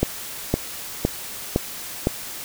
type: click train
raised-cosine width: 2 ms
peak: -4 dBFS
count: 5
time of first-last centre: 0.03-2.071 s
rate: 1.96 Hz
effects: white hiss -34 dBFS RMS until 2.44 s